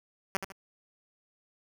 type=tone with echo; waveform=5% pulse; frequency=193.2 Hz; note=G3; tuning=25 cents flat; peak=-16 dBFS; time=0.35-0.37 s; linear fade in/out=0 ms; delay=76 ms; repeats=2; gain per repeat=-8 dB; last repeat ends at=0.522 s; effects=none